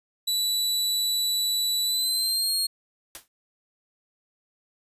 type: tone with pitch glide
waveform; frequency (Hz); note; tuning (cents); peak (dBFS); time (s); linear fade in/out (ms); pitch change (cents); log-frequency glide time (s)
sawtooth; 3951 to 4259; B7 to C8; 0 to +30; -20; 0.27-2.67; 10; +130; 1.84-2.54
type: noise with exponential decay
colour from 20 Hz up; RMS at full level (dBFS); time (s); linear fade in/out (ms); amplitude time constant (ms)
white; -35; 3.15-3.28; 1; 27
effects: resampled to 32000 Hz